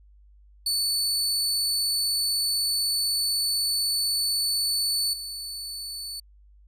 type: tone with level steps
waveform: sawtooth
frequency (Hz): 4476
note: C#8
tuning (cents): +16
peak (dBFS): -20 / -30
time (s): 0.66-6.2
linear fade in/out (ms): 5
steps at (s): 5.13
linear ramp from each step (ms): 5
effects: added 50 Hz sine -51 dBFS peak until 6.67 s + resampled to 32000 Hz